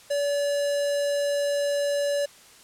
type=tone with notch filter; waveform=square; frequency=573 Hz; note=D5; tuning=43 cents flat; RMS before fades=-25 dBFS; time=0.1-2.26 s; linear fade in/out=10 ms; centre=2200 Hz; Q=1.3; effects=white hiss -51 dBFS RMS until 2.63 s + low-pass 10000 Hz 12 dB/octave